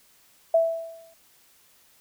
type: tone with exponential decay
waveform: sine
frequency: 659.3 Hz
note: E5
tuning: in tune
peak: -14 dBFS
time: 0.54-1.14 s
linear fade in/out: 5 ms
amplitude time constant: 130 ms
effects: white hiss -59 dBFS RMS until 2 s

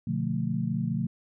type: chord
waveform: sine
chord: B half-diminished seventh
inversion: none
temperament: just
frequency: 123.47 / 148.16 / 177.8 / 222.2 Hz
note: B2 / D3 / F3 / A3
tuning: 0 / +16 / +31 / +17 cents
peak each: -32 / -32 / -31 / -31 dBFS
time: 0.07-1.07 s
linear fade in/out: 5 ms
effects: none

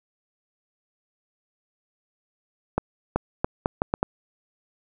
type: accelerating click train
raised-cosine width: 1 ms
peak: -7 dBFS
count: 7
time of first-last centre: 2.78-4.029 s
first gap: 380 ms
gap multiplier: 0.75
effects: none

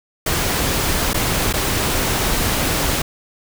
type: noise with dropouts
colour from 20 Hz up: pink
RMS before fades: -19 dBFS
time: 0.26-3.02 s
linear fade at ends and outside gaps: 5 ms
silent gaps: 1.133-1.143 / 1.528-1.537 s
effects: none

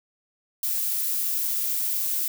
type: noise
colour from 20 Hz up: violet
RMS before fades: -26 dBFS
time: 0.63-2.28 s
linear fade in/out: 2 ms
effects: none

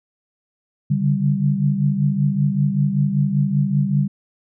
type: tone cluster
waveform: sine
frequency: 141.3 / 146.5 / 196.3 Hz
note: C#3 / D3 / G3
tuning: +34 / -4 / +3 cents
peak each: -20 dBFS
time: 0.9-4.08 s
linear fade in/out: 10 ms
effects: none

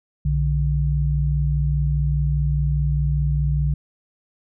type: tone pair together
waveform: sine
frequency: 61.38 / 146.3 Hz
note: B1 / D3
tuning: -10 / -6 cents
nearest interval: octave + minor third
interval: 1504 cents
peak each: -20 dBFS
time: 0.25-3.74 s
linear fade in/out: 5 ms
effects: none

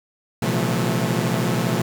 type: tone cluster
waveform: sawtooth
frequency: 118.7 / 131.7 / 165.3 / 179.7 / 217.4 Hz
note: A#2 / C3 / E3 / F3 / A3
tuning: +32 / +12 / +5 / +50 / -21 cents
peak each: -22 dBFS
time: 0.42-1.82 s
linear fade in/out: 5 ms
effects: 7-bit

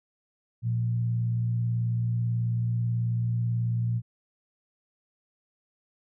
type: tone pair together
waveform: sine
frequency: 117.1 / 175.45 Hz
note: A#2 / F3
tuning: +8 / +8 cents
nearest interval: perfect fifth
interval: 700 cents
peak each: -24 / -36 dBFS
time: 0.62-4.02 s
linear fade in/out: 50 ms
effects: none

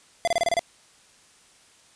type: tone bursts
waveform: square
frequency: 683 Hz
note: F5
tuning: 39 cents flat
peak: -20 dBFS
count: 7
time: 0.25-0.593 s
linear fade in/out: 0 ms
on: 25 ms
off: 28 ms
effects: white hiss -56 dBFS RMS until 1.95 s + resampled to 22050 Hz

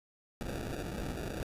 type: noise with sample-and-hold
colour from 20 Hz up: pink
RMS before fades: -38 dBFS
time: 0.41-1.43 s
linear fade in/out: 0 ms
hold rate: 1050 Hz
effects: resampled to 32000 Hz

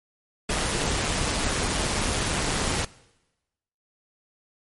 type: noise with amplitude modulation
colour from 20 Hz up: pink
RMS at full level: -24 dBFS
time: 0.49-2.85 s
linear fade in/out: 5 ms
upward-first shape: sine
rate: 150 Hz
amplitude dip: 35%
effects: noise-tail reverb RT60 1.0 s tail -21 dB re dry + MP3 48 kbps

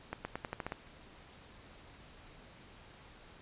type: accelerating click train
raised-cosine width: 0.5 ms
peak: -22 dBFS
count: 8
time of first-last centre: 0.13-0.721 s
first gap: 120 ms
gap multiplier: 0.88
effects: pink hiss -56 dBFS RMS until 3.41 s + resampled to 8000 Hz

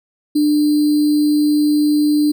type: tone with sample-and-hold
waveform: sine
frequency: 298.1 Hz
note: D4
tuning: 26 cents sharp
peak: -11 dBFS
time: 0.35-2.32 s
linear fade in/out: 10 ms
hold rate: 4410 Hz
effects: none

